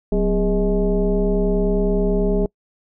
sine tone with frequency modulation, 187.3 Hz, F#3, 21 cents sharp, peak -15 dBFS, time 0.12-2.46 s, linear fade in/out 2 ms, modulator 222 Hz, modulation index 1.5, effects noise-tail reverb RT60 0.1 s tail -26 dB re dry

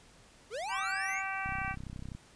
square linear sweep, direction up, 376.3 to 2349 Hz, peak -36 dBFS, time 0.5-1.23 s, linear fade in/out 50 ms
harmonic tone, 386.6 Hz, G4, 24 cents flat, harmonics 2 / 3 / 4 / 5 / 6 / 7, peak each -39 / -41 / -39 / -43 / -40 / -44 dBFS, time 0.68-1.76 s, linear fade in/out 50 ms
click train, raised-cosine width 5 ms, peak -30 dBFS, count 23, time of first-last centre 1.46-2.15 s, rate 31.9 Hz
effects pink hiss -59 dBFS RMS until 2.35 s + resampled to 22050 Hz

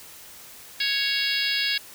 harmonic tone, 554.4 Hz, C#5, in tune, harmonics 3 / 4 / 5 / 6 / 7 / 8 / 9, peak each -30 / -30 / -30 / -30 / -30 / -30 / -30 dBFS, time 0.8-1.78 s, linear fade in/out 5 ms, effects white hiss -45 dBFS RMS until 1.94 s

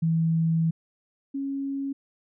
sine tone pair in turn, 163.3 / 275.3 Hz, E3 / C#4, -16 / -12 cents, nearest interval major sixth, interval 904 cents, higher second, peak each -20 / -27 dBFS, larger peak first, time 0.02-0.71 / 1.34-1.93 s, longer first, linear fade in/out 10 ms, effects none

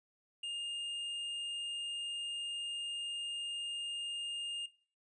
triangle tone with tanh clipping, 2823 Hz, F7, 18 cents sharp, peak -39 dBFS, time 0.43-4.66 s, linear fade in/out 5 ms, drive 11 dB, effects noise-tail reverb RT60 0.4 s tail -17 dB re dry + resampled to 22050 Hz

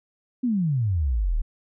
sine exponential sweep, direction down, 261.6 to 33.67 Hz, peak -20 dBFS, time 0.43-1.42 s, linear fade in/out 10 ms, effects none

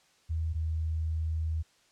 sine tone pair in turn, 80.5 / 79.85 Hz, E2 / D#2, -41 / +45 cents, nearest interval unison, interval 14 cents, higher first, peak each -28 dBFS, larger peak neither, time 0.29-0.54 / 0.54-1.63 s, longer second, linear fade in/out 20 ms, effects white hiss -65 dBFS RMS until 1.91 s + low-pass 7000 Hz 12 dB/octave

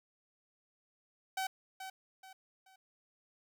sawtooth tone with echo, 762 Hz, G5, 49 cents flat, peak -30 dBFS, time 1.37-1.47 s, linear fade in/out 5 ms, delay 430 ms, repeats 3, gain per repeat -9 dB, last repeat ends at 2.76 s, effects none

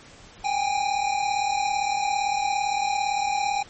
square tone pair together, 783.3 / 821 Hz, G5 / G#5, -2 / -20 cents, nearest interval minor second, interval 82 cents, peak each -27 / -25 dBFS, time 0.44-3.63 s, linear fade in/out 10 ms, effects pink hiss -48 dBFS RMS until 3.69 s + MP3 32 kbps

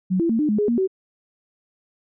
sine tone with pitch steps, 185.7 / 335.3 / 226.5 / 301.2 / 210.8 / 416 / 236 / 379.8 Hz, F#3 / E4 / A#3 / D4 / G#3 / G#4 / A#3 / F#4, +7 / +30 / -50 / +44 / +26 / +3 / +22 / +45 cents, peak -17 dBFS, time 0.1-0.876 s, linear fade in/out 20 ms, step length 97 ms, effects none

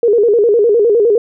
sine tone with vibrato, 440 Hz, A4, in tune, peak -7 dBFS, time 0.03-1.18 s, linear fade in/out 2 ms, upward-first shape square, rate 9.8 Hz, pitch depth 120 cents each way, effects none

